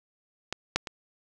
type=clicks; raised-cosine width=0.2 ms; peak=-13 / -6 / -18 dBFS; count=3; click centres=0.526 / 0.76 / 0.872 s; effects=none